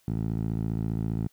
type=tone with band-pass filter; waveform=10% pulse; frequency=55 Hz; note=A1; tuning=in tune; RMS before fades=-29 dBFS; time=0.08-1.28 s; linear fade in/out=0 ms; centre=140 Hz; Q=1.1; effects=white hiss -66 dBFS RMS until 1.32 s